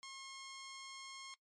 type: tone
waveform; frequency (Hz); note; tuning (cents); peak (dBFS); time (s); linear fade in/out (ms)
10% pulse; 1076; C6; +48; -40; 0.03-1.34; 0
effects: noise-tail reverb RT60 0.1 s tail -19 dB re dry + MP3 48 kbps